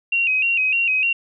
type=tone with vibrato; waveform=sine; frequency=2637 Hz; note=E7; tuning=in tune; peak=-16 dBFS; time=0.12-1.13 s; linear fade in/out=5 ms; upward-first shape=square; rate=3.3 Hz; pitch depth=73 cents each way; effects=none